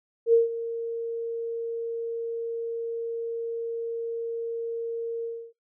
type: tone with ADSR envelope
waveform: sine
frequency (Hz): 461.7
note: A#4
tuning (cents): -17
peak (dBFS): -13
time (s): 0.26-5.53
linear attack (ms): 73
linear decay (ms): 150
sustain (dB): -15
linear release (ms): 290
effects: noise-tail reverb RT60 0.2 s tail -23 dB re dry